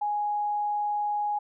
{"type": "tone", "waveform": "sine", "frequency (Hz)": 830.6, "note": "G#5", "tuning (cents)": 0, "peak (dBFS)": -25, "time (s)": [0.01, 1.39], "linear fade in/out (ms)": 10, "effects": []}